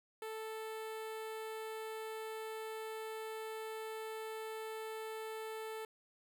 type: tone with notch filter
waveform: sawtooth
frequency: 440 Hz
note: A4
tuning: in tune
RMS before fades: -44 dBFS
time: 0.22-5.85 s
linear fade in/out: 2 ms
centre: 5700 Hz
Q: 1.3
effects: none